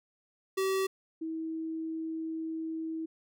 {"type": "tone pair in turn", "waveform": ["square", "sine"], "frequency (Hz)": [383.4, 322.1], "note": ["G4", "E4"], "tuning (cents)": [-38, -40], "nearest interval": "minor third", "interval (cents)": 302, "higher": "first", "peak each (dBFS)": [-28, -33], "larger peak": "first", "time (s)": [[0.57, 0.87], [1.21, 3.06]], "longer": "second", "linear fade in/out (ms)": 10, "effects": []}